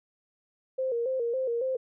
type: tone with vibrato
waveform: sine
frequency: 494.8 Hz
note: B4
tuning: 3 cents sharp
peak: -26 dBFS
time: 0.78-1.77 s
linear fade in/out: 10 ms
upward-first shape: square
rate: 3.6 Hz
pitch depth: 93 cents each way
effects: none